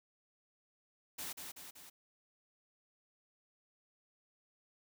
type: noise with echo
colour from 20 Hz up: white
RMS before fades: -43 dBFS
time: 1.18-1.33 s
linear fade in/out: 10 ms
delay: 190 ms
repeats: 3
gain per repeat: -4 dB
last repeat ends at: 1.9 s
effects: none